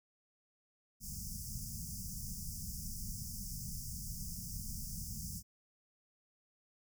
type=band-stop noise; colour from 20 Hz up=pink; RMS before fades=-43 dBFS; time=1-5.43 s; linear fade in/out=50 ms; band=220 to 5000 Hz; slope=96 dB/octave; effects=none